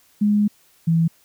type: tone pair in turn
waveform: sine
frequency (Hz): 207.7 / 164.85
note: G#3 / E3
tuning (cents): 0 / 0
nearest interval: major third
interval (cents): 400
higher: first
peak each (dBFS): -14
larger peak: neither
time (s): 0.21-0.48 / 0.87-1.08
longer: first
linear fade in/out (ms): 10
effects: white hiss -57 dBFS RMS until 1.24 s